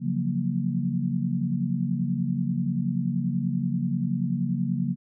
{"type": "chord", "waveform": "sine", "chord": "Gb major seventh", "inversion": "second", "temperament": "equal", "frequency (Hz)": [138.59, 174.61, 185, 233.1], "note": ["Db3", "F3", "Gb3", "Bb3"], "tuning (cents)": [0, 0, 0, 0], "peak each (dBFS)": -29, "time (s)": [0, 4.96], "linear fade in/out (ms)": 50, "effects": []}